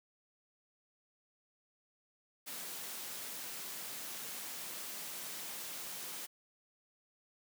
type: high-pass noise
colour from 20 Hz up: white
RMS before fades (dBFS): -44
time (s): 2.46-6.27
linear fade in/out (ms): 20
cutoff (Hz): 140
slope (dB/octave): 24
effects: none